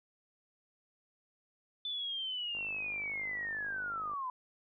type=linear sweep; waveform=sine; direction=down; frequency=3520 to 987.8 Hz; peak=-35 dBFS; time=1.85-4.3 s; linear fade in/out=2 ms
type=click train; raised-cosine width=1 ms; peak=-38 dBFS; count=82; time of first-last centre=2.55-4.135 s; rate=51.1 Hz
effects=none